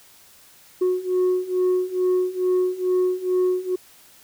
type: beating tone pair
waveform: sine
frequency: 364.7 / 367 Hz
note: F#4 / F#4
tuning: -25 / -14 cents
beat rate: 2.3 Hz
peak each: -21 / -19 dBFS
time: 0.81-3.76 s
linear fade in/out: 10 ms
effects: tanh soft clip ceiling -15 dBFS + white hiss -51 dBFS RMS until 4.23 s